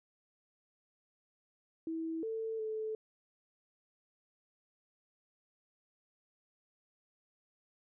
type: tone with pitch steps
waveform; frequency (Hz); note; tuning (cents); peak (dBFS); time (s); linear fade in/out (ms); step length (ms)
sine; 324.9 / 446 / 436.3; E4 / A4 / A4; -25 / +23 / -15; -35; 1.87-2.95; 2; 360
effects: none